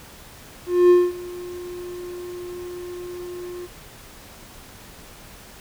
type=tone with ADSR envelope; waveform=triangle; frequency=355.5 Hz; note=F4; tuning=31 cents sharp; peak=-7 dBFS; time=0.66-3.68 s; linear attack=240 ms; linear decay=220 ms; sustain=-22 dB; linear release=41 ms; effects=pink hiss -44 dBFS RMS until 5.6 s